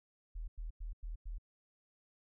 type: tone bursts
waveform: sine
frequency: 40.07 Hz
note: E1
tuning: 48 cents flat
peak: -39 dBFS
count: 5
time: 0.35-1.384 s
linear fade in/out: 10 ms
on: 130 ms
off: 96 ms
effects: none